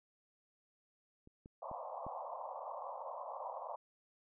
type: clicks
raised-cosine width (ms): 3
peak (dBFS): -45 / -40 / -39 / -35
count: 4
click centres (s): 1.274 / 1.459 / 1.714 / 2.066
type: band-pass noise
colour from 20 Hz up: white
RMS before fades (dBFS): -45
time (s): 1.62-3.76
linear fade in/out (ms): 5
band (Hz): 520 to 1100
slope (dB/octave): 96
effects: none